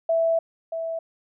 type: tone pair in turn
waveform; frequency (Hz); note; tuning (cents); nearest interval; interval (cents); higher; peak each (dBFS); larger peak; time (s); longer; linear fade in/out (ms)
sine; 659.3 / 656.8; E5 / E5; 0 / -6; unison; 6; first; -18 / -26; first; 0.09-0.39 / 0.72-0.99; first; 5
effects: none